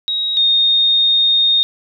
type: tone pair in turn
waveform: sine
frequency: 3800 / 3690 Hz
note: A#7 / A#7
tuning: +33 / -18 cents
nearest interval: minor second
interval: 51 cents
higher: first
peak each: -16 / -10 dBFS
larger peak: second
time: 0.08-0.37 / 0.37-1.63 s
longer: second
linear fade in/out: 0 ms
effects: none